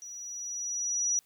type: tone with level ramp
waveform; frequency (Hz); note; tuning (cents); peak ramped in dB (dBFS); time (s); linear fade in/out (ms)
sine; 5840; F#8; -24; -41 to -24; 0.02-1.19; 0
effects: white hiss -66 dBFS RMS until 1.25 s